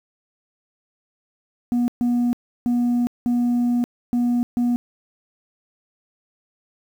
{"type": "tone bursts at uneven times", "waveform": "sine", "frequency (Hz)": 241.8, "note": "B3", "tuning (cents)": -36, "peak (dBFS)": -14, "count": 6, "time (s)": [[1.72, 1.88], [2.01, 2.33], [2.66, 3.07], [3.26, 3.84], [4.13, 4.43], [4.57, 4.76]], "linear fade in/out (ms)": 0, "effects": ["tanh soft clip ceiling -16 dBFS", "8-bit"]}